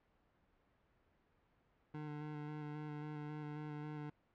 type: tone with vibrato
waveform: 25% pulse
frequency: 150.1 Hz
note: D3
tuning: 38 cents sharp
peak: -40 dBFS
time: 1.94-4.1 s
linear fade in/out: 5 ms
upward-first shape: square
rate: 3.7 Hz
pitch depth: 15 cents each way
effects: pink hiss -75 dBFS RMS until 4.34 s + low-pass 2000 Hz 12 dB/octave